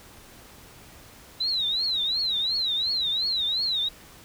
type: tone with vibrato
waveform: sine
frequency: 3936 Hz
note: B7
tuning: 7 cents flat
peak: -23 dBFS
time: 1.4-3.89 s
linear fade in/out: 10 ms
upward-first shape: triangle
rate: 2.8 Hz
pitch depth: 190 cents each way
effects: pink hiss -49 dBFS RMS until 4.24 s